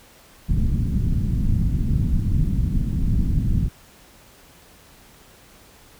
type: low-pass noise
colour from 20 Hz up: pink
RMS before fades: -20 dBFS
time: 0.48-3.69 s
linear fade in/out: 20 ms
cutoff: 210 Hz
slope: 24 dB/octave
effects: pink hiss -50 dBFS RMS until 5.99 s